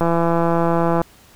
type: click train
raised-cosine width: 1 ms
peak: -5 dBFS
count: 170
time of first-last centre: 0.01-1.016 s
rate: 168 Hz
effects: pink hiss -49 dBFS RMS until 1.35 s